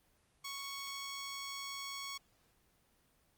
10% pulse tone, 1108.7 Hz, C#6, in tune, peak -33 dBFS, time 0.44-2.18 s, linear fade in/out 10 ms, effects pink hiss -72 dBFS RMS until 3.37 s + Opus 24 kbps

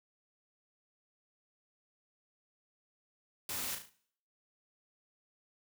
white noise with echo, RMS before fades -39 dBFS, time 3.49-3.75 s, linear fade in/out 2 ms, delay 36 ms, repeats 4, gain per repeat -6 dB, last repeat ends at 3.894 s, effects noise-tail reverb RT60 0.6 s tail -19 dB re dry

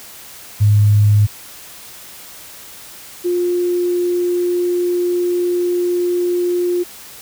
sine tone pair in turn, 104.2 / 353.5 Hz, G#2 / F4, +6 / +21 cents, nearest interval octave + major sixth, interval 2115 cents, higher second, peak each -8 / -14 dBFS, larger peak first, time 0.6-1.27 / 3.24-6.84 s, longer second, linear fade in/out 20 ms, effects white hiss -37 dBFS RMS until 7.21 s

